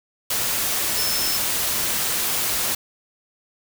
sine tone in noise, 5274 Hz, E8, in tune, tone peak -25 dBFS, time 0.97-1.37 s, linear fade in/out 5 ms, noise white, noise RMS -23 dBFS, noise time 0.3-2.75 s, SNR -5 dB, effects none

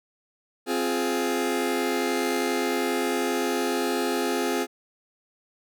sawtooth chord, F minor, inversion second, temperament just, 261.9 / 349.2 / 419.1 Hz, C4 / F4 / Ab4, +2 / 0 / +16 cents, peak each -24 dBFS, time 0.66-4.67 s, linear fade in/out 50 ms, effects none

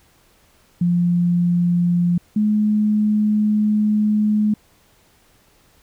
sine tone pair in turn, 174.61 / 211.6 Hz, F3 / G#3, 0 / +33 cents, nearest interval minor third, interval 333 cents, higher second, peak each -14 dBFS, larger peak neither, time 0.81-2.18 / 2.36-4.54 s, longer second, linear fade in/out 5 ms, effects pink hiss -56 dBFS RMS until 5.82 s

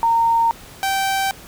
sine / sawtooth tone pair in turn, 920 / 777.4 Hz, A#5 / G5, -23 / -15 cents, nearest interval minor third, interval 292 cents, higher first, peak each -13 / -14 dBFS, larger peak first, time 0.03-0.51 / 0.83-1.31 s, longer neither, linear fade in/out 0 ms, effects pink hiss -41 dBFS RMS until 1.47 s

